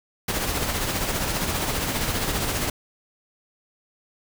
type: noise with tremolo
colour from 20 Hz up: pink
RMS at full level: -24 dBFS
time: 0.28-2.7 s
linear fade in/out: 5 ms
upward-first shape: sine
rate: 15 Hz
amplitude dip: 40%
effects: none